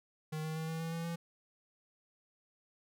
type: tone with pitch steps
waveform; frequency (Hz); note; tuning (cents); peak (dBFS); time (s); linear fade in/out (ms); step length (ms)
square; 155.56 / 157.64 / 159.75 / 161.89 / 164.05 / 166.24 / 168.47; D#3 / D#3 / D#3 / E3 / E3 / E3 / E3; 0 / +23 / +46 / -31 / -8 / +15 / +38; -37; 0.32-1.16; 10; 120
effects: none